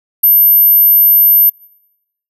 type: tone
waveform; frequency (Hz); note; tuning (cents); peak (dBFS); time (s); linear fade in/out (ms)
sine; 13000; G#9; -38; -4; 0.23-1.5; 10
effects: noise-tail reverb RT60 0.8 s tail -25 dB re dry